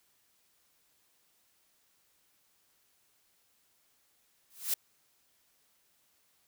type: noise with exponential growth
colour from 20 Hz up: blue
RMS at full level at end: -26 dBFS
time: 4.5-4.74 s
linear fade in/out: 5 ms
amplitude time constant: 52 ms
effects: white hiss -71 dBFS RMS until 6.47 s